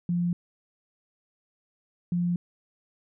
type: tone pair in turn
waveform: sine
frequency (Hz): 174.3 / 174.93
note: F3 / F3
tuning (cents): -3 / +3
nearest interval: unison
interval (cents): 6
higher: second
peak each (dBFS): -23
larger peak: neither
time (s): 0.09-0.33 / 2.12-2.36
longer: neither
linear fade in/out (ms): 2
effects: none